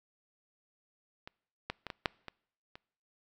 clicks, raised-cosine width 0.3 ms, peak -28 / -18 / -23 / -22 / -11 / -25 / -30 dBFS, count 7, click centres 1.275 / 1.7 / 1.867 / 1.902 / 2.058 / 2.283 / 2.755 s, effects noise-tail reverb RT60 0.7 s tail -26 dB re dry

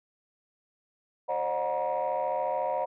sine tone cluster, 531 / 605 / 729 / 953 Hz, C5 / D#5 / F#5 / A#5, +25 / -49 / -26 / +38 cents, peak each -31 dBFS, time 1.28-2.86 s, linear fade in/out 20 ms, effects tanh soft clip ceiling -21 dBFS

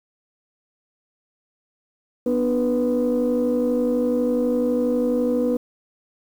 sine tone cluster, 245.3 / 297.4 / 491.4 Hz, B3 / D4 / B4, -12 / +22 / -9 cents, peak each -20 / -25 / -20 dBFS, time 2.26-5.57 s, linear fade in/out 5 ms, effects tanh soft clip ceiling -13 dBFS + 8-bit

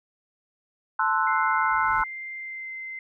sine chord, F# half-diminished seventh, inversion first, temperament equal, 880 / 1046.5 / 1318.5 / 1480 Hz, A5 / C6 / E6 / F#6, 0 / 0 / 0 / 0 cents, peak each -26 dBFS, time 0.99-2.04 s, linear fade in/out 5 ms
brown noise with exponential growth, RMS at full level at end -39 dBFS, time 1.14-2.02 s, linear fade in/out 1 ms, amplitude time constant 190 ms
sine tone with pitch glide, 2093 to 2073 Hz, C7 to C7, 0 to -17 cents, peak -33 dBFS, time 1.27-2.99 s, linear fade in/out 2 ms, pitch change -17 cents, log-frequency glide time 2.35-2.71 s
effects none

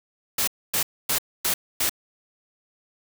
white noise bursts, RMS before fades -23 dBFS, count 5, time 0.38-1.895 s, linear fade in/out 5 ms, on 95 ms, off 260 ms, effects none

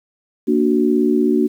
sine chord, Bb augmented, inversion none, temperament equal, 233.1 / 293.7 / 370 Hz, Bb3 / D4 / F#4, 0 / 0 / 0 cents, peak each -17 dBFS, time 0.47-1.48 s, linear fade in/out 20 ms, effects 8-bit

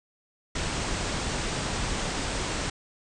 pink low-pass noise, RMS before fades -30 dBFS, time 0.55-2.7 s, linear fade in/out 5 ms, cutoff 8800 Hz, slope 96 dB/octave, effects none

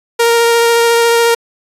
sawtooth tone with vibrato, 466.2 Hz, A#4, in tune, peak -4 dBFS, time 0.19-1.35 s, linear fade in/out 10 ms, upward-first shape sine, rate 14 Hz, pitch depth 10 cents each way, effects resampled to 32000 Hz

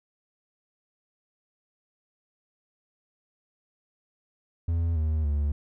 triangle tone with pitch steps, 83.7 / 78.09 / 72.87 Hz, E2 / D#2 / D2, +27 / +7 / -13 cents, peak -21 dBFS, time 4.68-5.52 s, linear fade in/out 5 ms, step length 280 ms, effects none

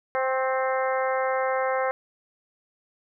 harmonic tone with a mistuned harmonic, 261.6 Hz, C4, in tune, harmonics 2 / 3 / 4 / 5 / 6 / 7 / 8, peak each -25 / -29 / -31 / -33 / -35 / -36 / -37 dBFS, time 0.15-1.91 s, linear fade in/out 0 ms, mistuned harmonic 4, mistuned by +21 cents, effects none

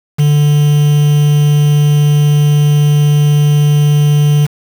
triangle tone with quantisation, 147.3 Hz, D3, 6 cents sharp, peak -4 dBFS, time 0.18-4.47 s, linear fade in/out 20 ms, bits 4, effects none

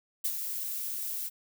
violet noise with ADSR envelope, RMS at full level -28 dBFS, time 0.24-1.3 s, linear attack 12 ms, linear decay 59 ms, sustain -7 dB, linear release 34 ms, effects none

